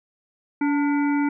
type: harmonic tone with a mistuned harmonic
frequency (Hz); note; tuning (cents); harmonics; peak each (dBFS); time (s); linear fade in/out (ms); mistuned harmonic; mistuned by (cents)
286.6; D4; -42; 1 / 3 / 5 / 7 / 8; -19 / -29 / -33 / -36 / -37; 0.61-1.29; 5; 3; +65
effects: none